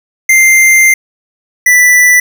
square tone pair in turn, 2093 / 1977.1 Hz, C7 / B6, 0 / +1 cents, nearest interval minor second, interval 99 cents, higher first, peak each -4 dBFS, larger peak neither, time 0.29-0.94 / 1.66-2.2 s, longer first, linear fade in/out 5 ms, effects none

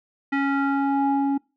square tone with low-pass filter sweep, 277.2 Hz, C#4, in tune, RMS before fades -22 dBFS, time 0.32-1.38 s, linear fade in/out 10 ms, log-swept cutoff 2000 to 600 Hz, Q 3, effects noise-tail reverb RT60 0.3 s tail -24 dB re dry

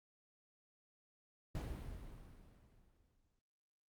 brown noise with exponential decay, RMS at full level -41 dBFS, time 1.55-3.39 s, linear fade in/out 1 ms, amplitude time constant 400 ms, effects noise-tail reverb RT60 0.4 s tail -20 dB re dry + Opus 48 kbps

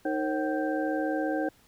sine tone cluster, 310.6 / 466.3 / 541 / 760 / 1571 Hz, D#4 / A#4 / C#5 / F#5 / G6, -3 / +1 / -42 / +46 / +3 cents, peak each -29 / -36 / -32 / -34 / -37 dBFS, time 0.05-1.49 s, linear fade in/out 5 ms, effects pink hiss -61 dBFS RMS until 1.67 s

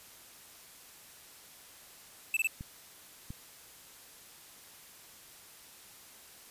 square tone bursts, 2637 Hz, E7, in tune, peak -27 dBFS, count 3, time 2.34-2.472 s, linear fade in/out 2 ms, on 28 ms, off 24 ms
clicks, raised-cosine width 5 ms, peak -29 dBFS, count 2, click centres 2.609 / 3.305 s
effects white hiss -54 dBFS RMS until 6.5 s + resampled to 32000 Hz

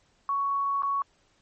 sine tone with dropouts, 1115 Hz, C#6, 10 cents sharp, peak -24 dBFS, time 0.29-1.02 s, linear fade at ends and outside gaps 1 ms, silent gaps 0.822-0.832 s, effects pink hiss -66 dBFS RMS until 1.41 s + MP3 32 kbps

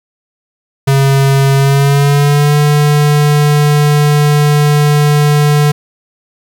square tone with pitch glide, 136.9 to 147.58 Hz, C#3 to D3, -21 to +9 cents, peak -7 dBFS, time 0.87-5.72 s, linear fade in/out 10 ms, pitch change +130 cents, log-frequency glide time 1.56-2.57 s, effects 8-bit

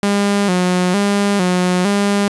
sawtooth tone with vibrato, 191.1 Hz, G3, 44 cents flat, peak -9 dBFS, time 0.03-2.28 s, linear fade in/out 0 ms, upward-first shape square, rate 1.1 Hz, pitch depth 96 cents each way, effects resampled to 24000 Hz + 7-bit

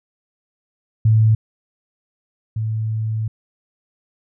sine tone pair in turn, 110 / 110 Hz, A2 / A2, 0 / 0 cents, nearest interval unison, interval 0 cents, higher neither, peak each -10 / -19 dBFS, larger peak first, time 1.05-1.35 / 2.56-3.28 s, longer second, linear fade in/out 5 ms, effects none

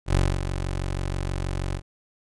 20% pulse tone with ADSR envelope, 46.25 Hz, F#1, in tune, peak -12 dBFS, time 0.06-1.82 s, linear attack 88 ms, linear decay 240 ms, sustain -9 dB, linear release 71 ms, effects resampled to 24000 Hz

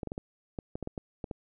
clicks, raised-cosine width 2 ms, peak -22 dBFS, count 11, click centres 0.032 / 0.073 / 0.119 / 0.179 / 0.588 / 0.755 / 0.827 / 0.874 / 0.978 / 1.242 / 1.312 s, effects none

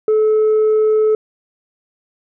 sine tone with tanh clipping, 432.4 Hz, A4, 30 cents flat, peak -11 dBFS, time 0.08-1.15 s, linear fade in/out 2 ms, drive 1 dB, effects none

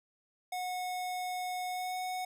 square tone with pitch glide, 730 to 737.2 Hz, F#5 to F#5, -24 to -7 cents, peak -35 dBFS, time 0.52-2.25 s, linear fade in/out 5 ms, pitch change +17 cents, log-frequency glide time 1.7-1.97 s, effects none

